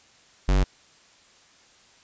square tone, 47.45 Hz, F#1, 44 cents sharp, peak -18 dBFS, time 0.48-0.64 s, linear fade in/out 10 ms, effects white hiss -56 dBFS RMS until 2.03 s + resampled to 16000 Hz

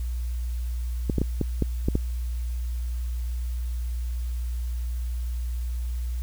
clicks, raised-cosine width 3 ms, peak -10 dBFS, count 7, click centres 1.098 / 1.183 / 1.216 / 1.413 / 1.623 / 1.885 / 1.954 s, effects added 60 Hz sine -26 dBFS peak until 6.22 s + white hiss -51 dBFS RMS until 6.22 s

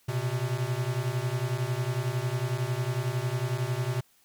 square beating tone pair, 120 / 131 Hz, B2 / C3, -49 / +2 cents, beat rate 11 Hz, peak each -31 dBFS, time 0.08-4.01 s, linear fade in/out 10 ms, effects white hiss -64 dBFS RMS until 4.24 s

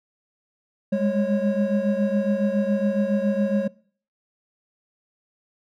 triangle tone cluster, 201.8 / 209 / 547 Hz, G#3 / G#3 / C#5, -49 / +11 / -23 cents, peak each -22 dBFS, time 0.92-3.68 s, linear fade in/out 10 ms, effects noise-tail reverb RT60 0.5 s tail -23 dB re dry

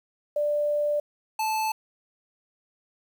sine / square tone pair in turn, 590 / 873.6 Hz, D5 / A5, +8 / -13 cents, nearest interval perfect fifth, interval 679 cents, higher second, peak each -22 / -25 dBFS, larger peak first, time 0.36-1 / 1.39-1.72 s, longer first, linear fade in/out 5 ms, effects 9-bit

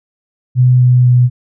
sine tone with pitch steps, 125.9 / 124.89 / 123.88 Hz, B2 / B2 / B2, +34 / +20 / +6 cents, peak -5 dBFS, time 0.55-1.3 s, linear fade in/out 50 ms, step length 250 ms, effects none

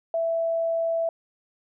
sine tone, 662 Hz, E5, 7 cents sharp, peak -22 dBFS, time 0.14-1.09 s, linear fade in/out 2 ms, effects none

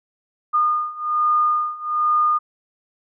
sine beating tone pair, 1219 / 1220.2 Hz, D#6 / D#6, -36 / -34 cents, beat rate 1.2 Hz, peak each -21 / -19 dBFS, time 0.53-2.39 s, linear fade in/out 20 ms, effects none

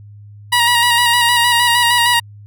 15% pulse tone with vibrato, 955 Hz, A#5, 42 cents sharp, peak -4 dBFS, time 0.52-2.2 s, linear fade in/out 10 ms, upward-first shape square, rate 6.5 Hz, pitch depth 27 cents each way, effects added 103 Hz sine -35 dBFS peak until 2.46 s

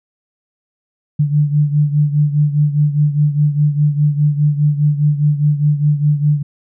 sine beating tone pair, 146.83 / 151.73 Hz, D3 / D#3, 0 / -43 cents, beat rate 4.9 Hz, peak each -12 / -17 dBFS, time 1.19-6.43 s, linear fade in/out 10 ms, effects none

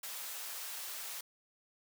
white high-pass noise, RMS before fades -43 dBFS, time 0.03-1.21 s, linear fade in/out 5 ms, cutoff 640 Hz, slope 12 dB/octave, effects none

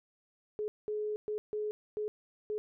sine tone bursts at uneven times, 423.4 Hz, G#4, 33 cents sharp, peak -32 dBFS, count 6, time 0.59-0.68 / 0.88-1.16 / 1.28-1.38 / 1.53-1.71 / 1.97-2.08 / 2.5-2.58 s, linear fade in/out 0 ms, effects none

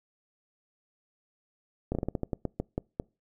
slowing click train, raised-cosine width 2 ms, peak -16 dBFS, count 12, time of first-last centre 1.92-2.999 s, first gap 30 ms, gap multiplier 1.22, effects noise-tail reverb RT60 0.3 s tail -26 dB re dry

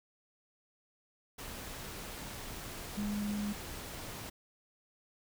sine tone in noise, 206.6 Hz, G#3, 9 cents flat, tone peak -33 dBFS, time 2.97-3.53 s, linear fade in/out 10 ms, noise pink, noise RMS -44 dBFS, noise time 1.38-4.3 s, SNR +8 dB, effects none

